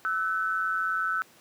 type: tone pair together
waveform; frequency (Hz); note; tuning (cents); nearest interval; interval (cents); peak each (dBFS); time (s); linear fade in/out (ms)
sine; 1318.5 / 1498; E6 / F#6; 0 / +21; major second; 221; -28; 0.05-1.22; 0
effects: pink hiss -56 dBFS RMS until 1.4 s + high-pass 200 Hz 12 dB/octave